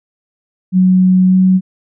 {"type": "tone with pitch glide", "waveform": "sine", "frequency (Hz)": [185, 186.61], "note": ["F#3", "F#3"], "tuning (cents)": [0, 15], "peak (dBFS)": -6, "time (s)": [0.72, 1.61], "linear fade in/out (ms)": 50, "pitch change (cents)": 15, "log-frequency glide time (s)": [1.27, 1.36], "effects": []}